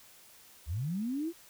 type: linear sweep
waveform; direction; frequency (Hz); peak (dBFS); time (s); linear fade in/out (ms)
sine; up; 62.7 to 349; -31; 0.66-1.33; 50
effects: white hiss -57 dBFS RMS until 1.49 s